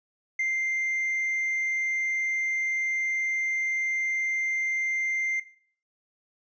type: tone with hard clipping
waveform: sine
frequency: 2093 Hz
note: C7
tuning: in tune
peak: -25 dBFS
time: 0.39-5.4 s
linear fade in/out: 5 ms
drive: 2 dB
effects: noise-tail reverb RT60 0.5 s tail -17 dB re dry + resampled to 16000 Hz